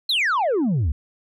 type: exponential sweep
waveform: sine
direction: down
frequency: 4271 to 64.6 Hz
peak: -15 dBFS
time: 0.09-0.92 s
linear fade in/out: 5 ms
effects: tanh soft clip ceiling -17 dBFS